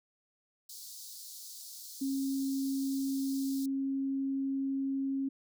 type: high-pass noise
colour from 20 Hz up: pink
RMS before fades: -47 dBFS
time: 0.69-3.66 s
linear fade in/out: 5 ms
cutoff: 4100 Hz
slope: 48 dB/octave
type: tone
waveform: sine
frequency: 271.2 Hz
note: C#4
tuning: 38 cents flat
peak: -30 dBFS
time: 2.01-5.29 s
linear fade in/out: 10 ms
effects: none